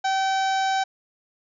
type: harmonic tone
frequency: 770 Hz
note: G5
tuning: 31 cents flat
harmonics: 1 / 2 / 3 / 4 / 5 / 6 / 7 / 8 / 9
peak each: -21 / -29 / -37 / -38 / -35 / -43 / -39 / -43 / -42 dBFS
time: 0.04-0.84 s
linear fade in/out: 10 ms
effects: none